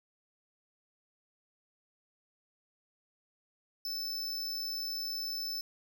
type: tone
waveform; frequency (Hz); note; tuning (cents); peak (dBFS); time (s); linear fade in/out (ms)
square; 5274; E8; 0; -35; 3.85-5.61; 2
effects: none